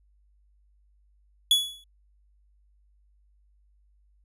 45% pulse tone with exponential decay, 3391 Hz, G#7, 35 cents sharp, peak -15 dBFS, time 1.51-1.84 s, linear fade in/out 2 ms, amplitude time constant 71 ms, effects added 50 Hz sine -60 dBFS peak until 4.24 s + resampled to 32000 Hz

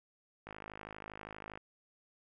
click train, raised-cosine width 0.5 ms, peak -30 dBFS, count 59, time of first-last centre 0.47-1.575 s, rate 52.5 Hz, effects none

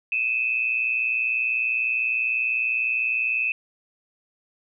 sine tone pair together, 2513 / 2633 Hz, D#7 / E7, +17 / -3 cents, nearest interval minor second, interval 80 cents, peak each -24 dBFS, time 0.12-3.52 s, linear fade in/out 2 ms, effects none

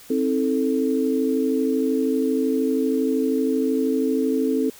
sine chord, A diminished, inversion first, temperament just, 264 / 316.8 / 440 Hz, C4 / Eb4 / A4, +16 / +31 / 0 cents, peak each -21 / -26 / -23 dBFS, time 0.1-4.7 s, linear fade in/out 5 ms, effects white hiss -46 dBFS RMS until 4.79 s

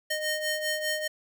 sawtooth ring-modulated tone, 1233 Hz, D#6, 16 cents flat, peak -21 dBFS, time 0.1-1.08 s, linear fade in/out 10 ms, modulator 619 Hz, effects none

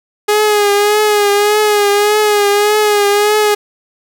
sawtooth tone with vibrato, 415.3 Hz, G#4, in tune, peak -5 dBFS, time 0.28-3.55 s, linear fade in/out 10 ms, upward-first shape triangle, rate 1.7 Hz, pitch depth 50 cents each way, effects none

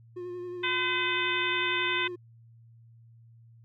triangle tone with vibrato, 356.8 Hz, F4, 37 cents sharp, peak -33 dBFS, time 0.16-2.16 s, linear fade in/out 10 ms, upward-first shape sine, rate 11 Hz, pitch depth 23 cents each way
harmonic tone, 509 Hz, C5, 48 cents flat, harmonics 2 / 3 / 4 / 5 / 6 / 7, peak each -34 / -33 / -32 / -32 / -37 / -34 dBFS, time 0.63-2.08 s, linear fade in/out 10 ms
effects added 115 Hz sine -52 dBFS peak until 3.64 s

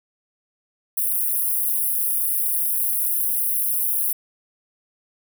white high-pass noise, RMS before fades -22 dBFS, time 0.97-4.13 s, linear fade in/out 5 ms, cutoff 9600 Hz, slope 96 dB/octave, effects none

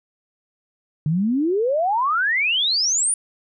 sine exponential sweep, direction up, 145.5 to 9800 Hz, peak -17 dBFS, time 1.06-3.14 s, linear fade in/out 2 ms, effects none

